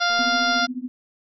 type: harmonic tone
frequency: 698.5 Hz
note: F5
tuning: in tune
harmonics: 1 / 2 / 3 / 4 / 5 / 6 / 7 / 8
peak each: -24 / -21 / -32 / -35 / -28 / -31 / -29 / -31 dBFS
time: 0-0.67 s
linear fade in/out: 20 ms
type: click train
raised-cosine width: 1 ms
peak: -30 dBFS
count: 118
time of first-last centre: 0.1-0.598 s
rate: 235 Hz
type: tone with tremolo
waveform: sine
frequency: 251.4 Hz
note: B3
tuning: 31 cents sharp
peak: -23 dBFS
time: 0.19-0.88 s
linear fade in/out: 0 ms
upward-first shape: triangle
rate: 14 Hz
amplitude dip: 100%
effects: none